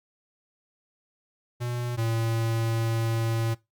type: tone pair in turn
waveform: square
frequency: 121.2 / 113.87 Hz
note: B2 / A#2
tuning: -32 / -40 cents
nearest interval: minor second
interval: 108 cents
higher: first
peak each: -29 / -25 dBFS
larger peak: second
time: 1.6-1.97 / 1.97-3.55 s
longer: second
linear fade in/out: 20 ms
effects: noise-tail reverb RT60 0.2 s tail -20 dB re dry + Opus 48 kbps

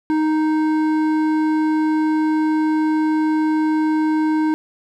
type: tone with hard clipping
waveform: sine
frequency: 311.1 Hz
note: D#4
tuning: in tune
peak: -17 dBFS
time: 0.1-4.54 s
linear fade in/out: 0 ms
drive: 10 dB
effects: none

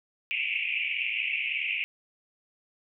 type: band-pass noise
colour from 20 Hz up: white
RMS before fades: -30 dBFS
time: 0.31-1.84 s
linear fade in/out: 0 ms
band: 2200 to 2800 Hz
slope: 96 dB/octave
effects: none

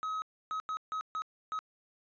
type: tone bursts at uneven times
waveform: triangle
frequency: 1274 Hz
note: D#6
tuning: 41 cents sharp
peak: -31 dBFS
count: 6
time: 0.03-0.22 / 0.51-0.6 / 0.69-0.77 / 0.92-1.01 / 1.15-1.22 / 1.52-1.59 s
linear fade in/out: 0 ms
effects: resampled to 16000 Hz

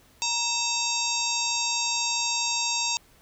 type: harmonic tone with a mistuned harmonic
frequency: 932.3 Hz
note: A#5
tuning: in tune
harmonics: 1 / 3 / 4 / 5 / 6 / 7 / 8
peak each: -32 / -32 / -32 / -32 / -32 / -32 / -32 dBFS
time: 0.22-2.97 s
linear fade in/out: 0 ms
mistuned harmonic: 3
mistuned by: -100 cents
effects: pink hiss -58 dBFS RMS until 3.21 s

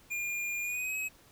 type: tone with pitch glide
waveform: square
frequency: 2412 to 2552 Hz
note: D7 to D#7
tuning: +46 to +43 cents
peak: -33 dBFS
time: 0.1-1.09 s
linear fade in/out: 20 ms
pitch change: +97 cents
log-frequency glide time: 0.62-0.94 s
effects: pink hiss -60 dBFS RMS until 1.31 s

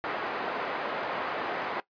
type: band-pass noise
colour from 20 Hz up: pink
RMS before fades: -33 dBFS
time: 0.04-1.8 s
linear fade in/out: 0 ms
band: 490 to 1700 Hz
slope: 12 dB/octave
effects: noise-tail reverb RT60 0.1 s tail -18 dB re dry + resampled to 11025 Hz

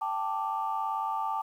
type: chord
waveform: sine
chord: G suspended second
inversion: none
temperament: just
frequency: 784 / 882 / 1176 Hz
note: G5 / A5 / D6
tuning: 0 / +4 / +2 cents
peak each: -34 / -31 / -33 dBFS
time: 0.01-1.42 s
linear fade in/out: 10 ms
effects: tanh soft clip ceiling -19 dBFS + 10-bit

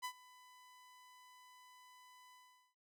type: tone with ADSR envelope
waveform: sawtooth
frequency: 1000 Hz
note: B5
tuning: 21 cents sharp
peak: -35 dBFS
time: 0.02-2.75 s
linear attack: 29 ms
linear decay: 75 ms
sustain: -21 dB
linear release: 420 ms
effects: none

